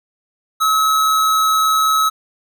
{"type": "tone with amplitude modulation", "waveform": "square", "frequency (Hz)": 1287, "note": "E6", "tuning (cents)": -42, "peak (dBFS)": -12, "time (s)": [0.6, 2.1], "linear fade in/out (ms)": 20, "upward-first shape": "sine", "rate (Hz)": 145, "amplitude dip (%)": 25, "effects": []}